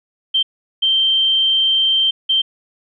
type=tone bursts at uneven times; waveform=sine; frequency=3136 Hz; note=G7; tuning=in tune; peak=-12 dBFS; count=3; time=0.34-0.43 / 0.82-2.11 / 2.29-2.42 s; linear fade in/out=10 ms; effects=none